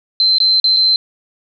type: tone with dropouts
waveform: sine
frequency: 4096 Hz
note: C8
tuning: 38 cents flat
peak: -9 dBFS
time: 0.2-0.96 s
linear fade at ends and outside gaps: 1 ms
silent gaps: 0.384-0.402 / 0.6-0.642 / 0.765-0.769 s
effects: none